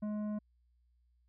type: tone with tanh clipping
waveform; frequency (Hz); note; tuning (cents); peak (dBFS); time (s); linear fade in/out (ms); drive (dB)
triangle; 210.5; G#3; +24; -36; 0.02-0.39; 10; 14
effects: added 60 Hz sine -68 dBFS peak until 1.28 s